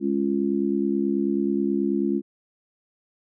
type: harmonic tone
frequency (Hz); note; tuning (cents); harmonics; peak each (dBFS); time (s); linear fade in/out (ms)
69.3; C#2; 0; 3 / 4 / 5; -25 / -25 / -25; 0-2.22; 50
effects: none